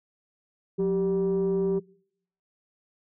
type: tone pair together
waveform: sine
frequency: 179.64 / 390 Hz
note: F3 / G4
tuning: +49 / -9 cents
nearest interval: octave + minor second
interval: 1342 cents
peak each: -25 / -22 dBFS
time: 0.78-1.8 s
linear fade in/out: 20 ms
effects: noise-tail reverb RT60 0.7 s tail -25 dB re dry + tanh soft clip ceiling -19 dBFS